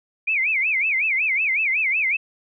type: tone with vibrato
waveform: sine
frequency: 2330 Hz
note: D7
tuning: 14 cents flat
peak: -18 dBFS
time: 0.27-2.17 s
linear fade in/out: 10 ms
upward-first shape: sine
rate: 5.4 Hz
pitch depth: 220 cents each way
effects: none